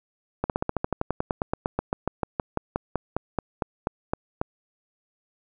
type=slowing click train; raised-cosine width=1 ms; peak=-10 dBFS; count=29; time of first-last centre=0.44-4.415 s; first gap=58 ms; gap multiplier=1.06; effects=none